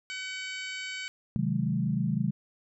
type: harmonic tone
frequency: 756 Hz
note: F#5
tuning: 37 cents sharp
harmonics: 2 / 3 / 4 / 5 / 6 / 7 / 8 / 9 / 10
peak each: -41 / -38 / -41 / -49 / -45 / -56 / -56 / -56 / -48 dBFS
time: 0.1-1.08 s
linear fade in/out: 0 ms
type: chord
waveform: sine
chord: Ab dominant seventh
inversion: first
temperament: equal with one note detuned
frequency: 130.81 / 155.56 / 185 / 210.8 Hz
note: C3 / Eb3 / Gb3 / Ab3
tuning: 0 / 0 / 0 / +26 cents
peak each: -31 dBFS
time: 1.36-2.31 s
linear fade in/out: 0 ms
effects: none